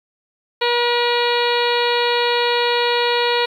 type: harmonic tone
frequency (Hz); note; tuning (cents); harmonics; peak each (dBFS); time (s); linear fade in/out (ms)
480; B4; -49; 1 / 2 / 3 / 4 / 5 / 6 / 7 / 8 / 9; -19 / -21 / -27 / -26 / -26 / -27 / -31 / -26 / -27; 0.61-3.46; 10
effects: 8-bit